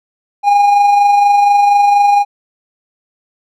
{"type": "tone with amplitude modulation", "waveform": "triangle", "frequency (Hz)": 814, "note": "G#5", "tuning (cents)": -35, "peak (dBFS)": -3, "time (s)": [0.43, 2.25], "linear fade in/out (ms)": 50, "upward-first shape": "sine", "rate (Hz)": 24.2, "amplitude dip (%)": 35, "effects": []}